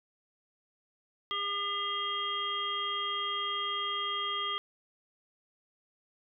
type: harmonic tone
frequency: 403.9 Hz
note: G#4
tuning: 48 cents flat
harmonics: 1 / 3 / 5 / 7 / 8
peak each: -45 / -34 / -41 / -45 / -34 dBFS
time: 1.31-4.58 s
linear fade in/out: 0 ms
effects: none